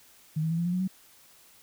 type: tone with pitch steps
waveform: sine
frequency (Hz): 155.56 / 160.58 / 165.76 / 171.12 / 176.64 / 182.34 / 188.23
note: D#3 / E3 / E3 / F3 / F3 / F#3 / F#3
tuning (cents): 0 / -45 / +10 / -35 / +20 / -25 / +30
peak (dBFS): -25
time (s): 0.36-0.878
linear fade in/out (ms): 10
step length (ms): 74
effects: white hiss -57 dBFS RMS until 1.62 s